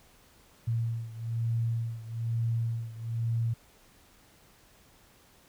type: beating tone pair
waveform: sine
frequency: 114.9 / 116 Hz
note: A#2 / A#2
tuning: -25 / -8 cents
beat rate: 1.1 Hz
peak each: -30 / -33 dBFS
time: 0.67-3.54 s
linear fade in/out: 10 ms
effects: pink hiss -60 dBFS RMS until 5.48 s